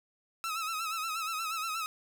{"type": "tone with vibrato", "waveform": "sawtooth", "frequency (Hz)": 1300, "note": "E6", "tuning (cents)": -24, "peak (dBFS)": -29, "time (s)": [0.44, 1.86], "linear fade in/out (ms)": 0, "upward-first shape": "sine", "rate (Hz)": 8.4, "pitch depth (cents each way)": 71, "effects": ["10-bit"]}